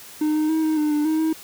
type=tone with pitch steps; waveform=triangle; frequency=305.5 / 308.1 / 317.9 / 313.3 / 301.9 / 297.5 / 314.4 / 318.3 Hz; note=D#4 / D#4 / D#4 / D#4 / D4 / D4 / D#4 / D#4; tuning=-32 / -17 / +37 / +12 / +48 / +22 / +18 / +39 cents; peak=-16 dBFS; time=0.21-1.33 s; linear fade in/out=5 ms; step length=140 ms; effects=white hiss -42 dBFS RMS until 1.43 s